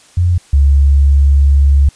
sine tone pair in turn, 88.1 / 69.93 Hz, F2 / C#2, +16 / +16 cents, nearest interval major third, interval 400 cents, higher first, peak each -8 / -5 dBFS, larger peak second, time 0.17-0.38 / 0.53-1.89 s, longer second, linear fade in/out 5 ms, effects white hiss -45 dBFS RMS until 1.95 s + resampled to 22050 Hz

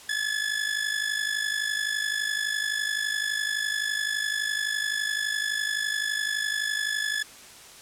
sawtooth tone with amplitude modulation, 1717 Hz, A6, 43 cents flat, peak -19 dBFS, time 0.09-7.23 s, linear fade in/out 5 ms, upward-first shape sine, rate 51.8 Hz, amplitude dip 70%, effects white hiss -47 dBFS RMS until 7.81 s + low-pass 10000 Hz 12 dB/octave

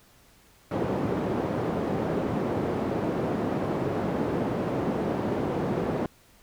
white band-pass noise, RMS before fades -28 dBFS, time 0.71-6.06 s, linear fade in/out 2 ms, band 120 to 450 Hz, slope 12 dB/octave, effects pink hiss -58 dBFS RMS until 6.42 s

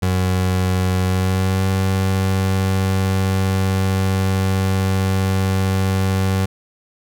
30% pulse tone with pitch glide, 92.5 to 95.43 Hz, F#2 to G2, 0 to -46 cents, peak -13 dBFS, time 0.02-6.46 s, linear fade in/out 10 ms, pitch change +54 cents, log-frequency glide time 1.02-1.65 s, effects none

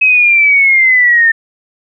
sine linear sweep, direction down, 2561 to 1800 Hz, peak -5 dBFS, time 0.01-1.32 s, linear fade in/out 10 ms, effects none

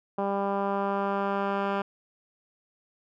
10% pulse tone with low-pass filter sweep, 198.5 Hz, G3, 22 cents sharp, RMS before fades -28 dBFS, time 0.18-1.82 s, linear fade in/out 5 ms, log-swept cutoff 880 to 1900 Hz, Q 1.3, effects none

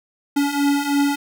square beating tone pair, 282 / 285.1 Hz, C#4 / C#4, +30 / +49 cents, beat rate 3.1 Hz, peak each -23 / -19 dBFS, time 0.36-1.16 s, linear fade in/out 10 ms, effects none

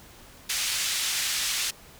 pink band-pass noise, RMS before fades -28 dBFS, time 0.49-1.71 s, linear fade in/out 10 ms, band 2700 to 9400 Hz, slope 12 dB/octave, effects pink hiss -50 dBFS RMS until 1.99 s

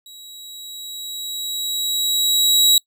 sawtooth tone with level ramp, 3870 Hz, B7, 36 cents flat, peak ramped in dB -36 to -7 dBFS, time 0.06-2.78 s, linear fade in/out 2 ms, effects noise-tail reverb RT60 0.1 s tail -25 dB re dry

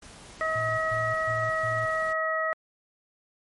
pink noise, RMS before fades -47 dBFS, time 0.02-2.13 s, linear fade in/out 5 ms
harmonic tone, 638 Hz, D#5, 43 cents sharp, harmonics 1 / 2 / 3, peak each -29 / -29 / -29 dBFS, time 0.41-2.53 s, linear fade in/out 0 ms
sine tone bursts, 114.3 Hz, A#2, 34 cents flat, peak -33 dBFS, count 4, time 0.55-1.86 s, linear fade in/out 10 ms, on 230 ms, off 130 ms
effects MP3 48 kbps

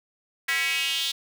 square tone with high-pass filter sweep, 149.7 Hz, D3, 33 cents sharp, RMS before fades -26 dBFS, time 0.48-1.12 s, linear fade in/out 10 ms, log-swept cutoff 1900 to 3600 Hz, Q 4.2, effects none

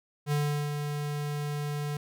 square tone with ADSR envelope, 146.83 Hz, D3, in tune, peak -25 dBFS, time 0.26-1.97 s, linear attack 59 ms, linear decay 380 ms, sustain -6 dB, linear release 3 ms, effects none

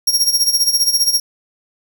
sawtooth tone with tremolo, 5588 Hz, F8, in tune, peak -7 dBFS, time 0.07-1.2 s, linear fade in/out 5 ms, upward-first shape sine, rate 15 Hz, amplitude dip 75%, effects none

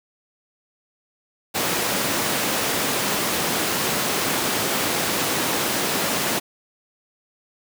pink high-pass noise, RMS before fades -23 dBFS, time 1.54-6.4 s, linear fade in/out 20 ms, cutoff 210 Hz, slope 12 dB/octave, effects none

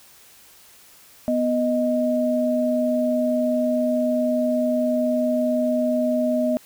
sine tone pair together, 247 / 622.3 Hz, B3 / D#5, 0 / 0 cents, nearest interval octave + major third, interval 1600 cents, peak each -21 dBFS, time 1.28-6.57 s, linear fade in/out 0 ms, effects white hiss -50 dBFS RMS until 6.65 s

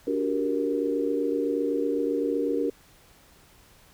sine tone cluster, 288.8 / 366.3 / 394.2 / 467.7 Hz, D4 / F#4 / G4 / A#4, -29 / -17 / +10 / +6 cents, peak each -28 / -32 / -31 / -27 dBFS, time 0.07-2.7 s, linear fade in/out 5 ms, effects pink hiss -56 dBFS RMS until 3.93 s

